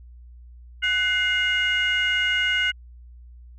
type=tone cluster; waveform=sine; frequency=1494 / 2106 / 2873 Hz; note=F#6 / C7 / F7; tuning=+16 / +11 / +48 cents; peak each=-23 dBFS; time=0.82-2.72 s; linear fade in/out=20 ms; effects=tanh soft clip ceiling -13 dBFS + added 60 Hz sine -42 dBFS peak until 3.58 s